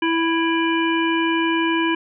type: harmonic tone with a mistuned harmonic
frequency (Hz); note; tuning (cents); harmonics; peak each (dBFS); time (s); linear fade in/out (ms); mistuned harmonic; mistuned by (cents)
329.6; E4; 0; 1 / 3 / 5 / 7 / 9; -19 / -24 / -26 / -27 / -29; 0.02-1.95; 5; 7; +59
effects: none